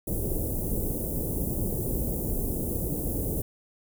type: band-stop noise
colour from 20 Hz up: pink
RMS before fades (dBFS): -29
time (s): 0.07-3.42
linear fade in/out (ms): 5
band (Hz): 500 to 11000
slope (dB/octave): 24
effects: none